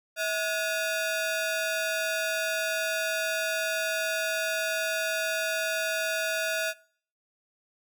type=ring-modulated tone; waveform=sawtooth; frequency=1046.5 Hz; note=C6; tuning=in tune; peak=-20 dBFS; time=0.16-6.74 s; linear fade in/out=50 ms; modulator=402 Hz; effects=noise-tail reverb RT60 0.5 s tail -21 dB re dry